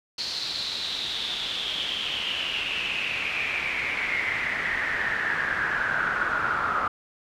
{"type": "noise with band-pass filter sweep", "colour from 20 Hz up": "brown", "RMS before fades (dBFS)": -28, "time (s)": [0.18, 6.88], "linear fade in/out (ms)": 5, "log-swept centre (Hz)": [4400, 1300], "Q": 7.7, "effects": []}